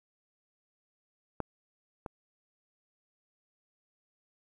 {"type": "clicks", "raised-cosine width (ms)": 1, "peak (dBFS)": [-18, -24], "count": 2, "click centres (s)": [1.403, 2.062], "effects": ["10-bit"]}